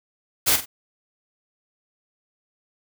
white noise with echo, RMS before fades -18 dBFS, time 0.46-0.57 s, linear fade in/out 20 ms, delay 45 ms, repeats 2, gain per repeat -10 dB, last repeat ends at 0.66 s, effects none

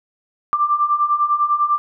sine beating tone pair, 1174.7 / 1184.7 Hz, D6 / D6, 0 / +15 cents, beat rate 10 Hz, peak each -20 / -16 dBFS, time 0.53-1.78 s, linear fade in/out 0 ms, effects none

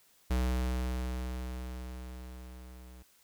square tone with level ramp, 62.7 Hz, B1, 27 cents sharp, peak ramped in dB -27 to -50 dBFS, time 0.3-3.03 s, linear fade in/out 10 ms, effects white hiss -65 dBFS RMS until 3.23 s

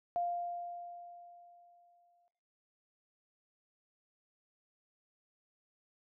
sine tone with exponential decay, 698.5 Hz, F5, in tune, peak -30 dBFS, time 0.16-2.28 s, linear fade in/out 0 ms, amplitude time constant 460 ms, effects noise-tail reverb RT60 0.6 s tail -17 dB re dry

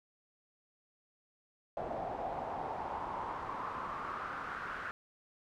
brown noise with band-pass filter sweep, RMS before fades -40 dBFS, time 1.77-4.91 s, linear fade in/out 0 ms, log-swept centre 670 to 1500 Hz, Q 4.3, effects none

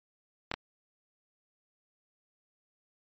clicks, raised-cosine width 0.3 ms, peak -15 dBFS, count 2, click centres 0.515 / 0.54 s, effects MP3 32 kbps

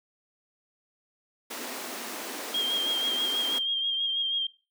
pink high-pass noise, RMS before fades -37 dBFS, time 1.5-3.59 s, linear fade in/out 10 ms, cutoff 230 Hz, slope 48 dB/octave
sine tone with vibrato, 3215 Hz, G7, 43 cents sharp, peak -25 dBFS, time 2.54-4.47 s, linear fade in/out 5 ms, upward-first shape sine, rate 6.2 Hz, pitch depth 31 cents each way
effects noise-tail reverb RT60 0.3 s tail -18 dB re dry

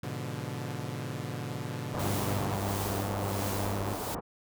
sawtooth chord, G# diminished seventh, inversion none, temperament equal with one note detuned, 103.83 / 123.47 / 145.65 / 174.61 Hz, G#2 / B2 / D3 / F3, 0 / 0 / -14 / 0 cents, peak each -37 / -34 / -35 / -40 dBFS, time 0.03-2.56 s, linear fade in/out 5 ms
white low-pass noise, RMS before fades -36 dBFS, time 1.93-4.21 s, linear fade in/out 20 ms, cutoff 1000 Hz, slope 24 dB/octave
sawtooth tone with vibrato, 99.4 Hz, G2, 25 cents sharp, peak -28 dBFS, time 1.95-3.98 s, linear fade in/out 50 ms, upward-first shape triangle, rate 1.1 Hz, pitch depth 9 cents each way
white noise with tremolo, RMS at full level -38 dBFS, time 1.99-4.15 s, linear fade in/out 5 ms, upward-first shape triangle, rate 1.5 Hz, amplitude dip 80%
effects none

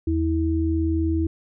sine tone pair together, 81.1 / 324.4 Hz, E2 / E4, -28 / -28 cents, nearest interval 2 octaves, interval 2400 cents, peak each -22 dBFS, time 0.07-1.27 s, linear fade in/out 5 ms, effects none

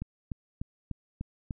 click train, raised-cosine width 5 ms, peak -22 dBFS, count 6, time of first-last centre 0.02-1.508 s, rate 3.36 Hz, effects none

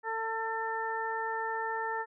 harmonic tone, 447.7 Hz, A4, 30 cents sharp, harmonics 1 / 2 / 3 / 4, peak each -38 / -34 / -40 / -37 dBFS, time 0.03-2.06 s, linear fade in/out 50 ms, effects none

